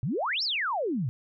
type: exponential two-way sweep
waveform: sine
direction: up then down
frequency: 110.7 to 5600 to 110.7 Hz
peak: -26 dBFS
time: 0.03-1.09 s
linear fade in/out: 0 ms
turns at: 0.43 s
effects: none